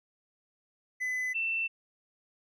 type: tone pair in turn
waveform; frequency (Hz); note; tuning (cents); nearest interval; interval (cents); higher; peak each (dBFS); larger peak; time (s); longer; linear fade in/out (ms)
triangle / sine; 2011 / 2679; B6 / E7; +31 / +27; perfect fourth; 496; second; -28; neither; 1-1.34 / 1.34-1.68; neither; 20
effects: none